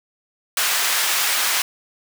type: high-pass noise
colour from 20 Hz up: pink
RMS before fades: -20 dBFS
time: 0.57-1.62 s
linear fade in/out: 2 ms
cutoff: 1300 Hz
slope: 12 dB/octave
effects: none